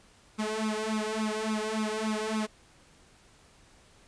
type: tone with flanger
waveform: sawtooth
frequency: 216.7 Hz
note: A3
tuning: 26 cents flat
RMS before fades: -31 dBFS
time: 0.38-2.47 s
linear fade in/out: 20 ms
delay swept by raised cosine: 0.8 to 2.7 ms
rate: 3.5 Hz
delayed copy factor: +1
effects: pink hiss -59 dBFS RMS until 4.07 s + resampled to 22050 Hz